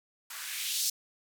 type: noise with band-pass filter sweep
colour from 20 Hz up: violet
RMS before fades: -34 dBFS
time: 0.3-0.9 s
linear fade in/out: 5 ms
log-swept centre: 1100 to 5300 Hz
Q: 1.7
effects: none